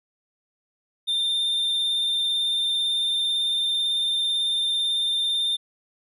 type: tone with vibrato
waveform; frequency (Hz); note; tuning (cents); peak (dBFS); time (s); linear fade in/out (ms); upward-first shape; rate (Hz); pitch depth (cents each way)
triangle; 3600; A7; +39; -20; 1.07-5.57; 20; sine; 18; 19
effects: none